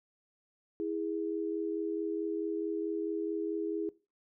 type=tone pair together; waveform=sine; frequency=327.3 / 411.9 Hz; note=E4 / G#4; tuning=-12 / -14 cents; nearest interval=major third; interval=398 cents; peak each=-34 / -35 dBFS; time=0.8-3.89 s; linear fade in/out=0 ms; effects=noise-tail reverb RT60 0.3 s tail -20 dB re dry